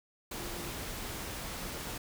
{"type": "tone in noise", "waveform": "sine", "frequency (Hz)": 347.7, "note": "F4", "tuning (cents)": -8, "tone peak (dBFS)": -45, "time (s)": [0.37, 0.71], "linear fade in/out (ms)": 5, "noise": "pink", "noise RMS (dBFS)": -40, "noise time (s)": [0.31, 1.98], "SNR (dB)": -8, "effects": []}